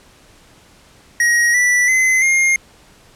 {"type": "tone with pitch steps", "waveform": "square", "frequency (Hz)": [1891, 1966.8, 2046, 2127], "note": ["A#6", "B6", "C7", "C7"], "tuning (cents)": [24, -8, -39, 28], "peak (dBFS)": -12, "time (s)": [1.2, 2.56], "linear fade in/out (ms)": 2, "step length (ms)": 340, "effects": ["pink hiss -48 dBFS RMS until 3.15 s", "low-pass 10000 Hz 12 dB/octave"]}